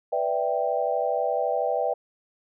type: chord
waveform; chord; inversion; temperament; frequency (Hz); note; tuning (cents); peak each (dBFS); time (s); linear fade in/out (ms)
sine; E minor seventh; second; equal; 493.9 / 587.3 / 659.3 / 784; B4 / D5 / E5 / G5; 0 / 0 / 0 / 0; -28; 0.12-1.94; 10
effects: none